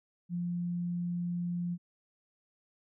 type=tone; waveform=sine; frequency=174.61 Hz; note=F3; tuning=in tune; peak=-31 dBFS; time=0.29-1.78 s; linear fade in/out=50 ms; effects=none